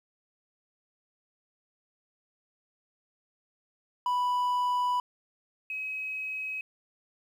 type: tone pair in turn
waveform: triangle / sine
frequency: 987.8 / 2546 Hz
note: B5 / D#7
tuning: 0 / +39 cents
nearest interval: octave + major third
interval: 1639 cents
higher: second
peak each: -23 / -32 dBFS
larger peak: first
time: 4.06-5 / 5.7-6.61 s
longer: first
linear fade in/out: 2 ms
effects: 10-bit